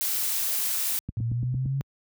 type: noise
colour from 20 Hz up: blue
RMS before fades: -27 dBFS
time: 0.01-0.99 s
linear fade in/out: 0 ms
type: click train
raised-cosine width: 5 ms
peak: -18 dBFS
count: 6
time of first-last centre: 1.09-1.658 s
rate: 8.8 Hz
type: linear sweep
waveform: sine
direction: up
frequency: 111.8 to 139 Hz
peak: -24 dBFS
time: 1.17-1.81 s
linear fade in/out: 0 ms
effects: high-pass 60 Hz 12 dB/octave